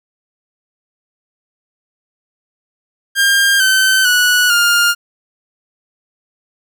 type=tone with pitch steps; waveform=sawtooth; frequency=1604 / 1536 / 1470.9 / 1408.5 Hz; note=G6 / G6 / F#6 / F6; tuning=+39 / -36 / -11 / +14 cents; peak=-6 dBFS; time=3.15-4.95 s; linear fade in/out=50 ms; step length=450 ms; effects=none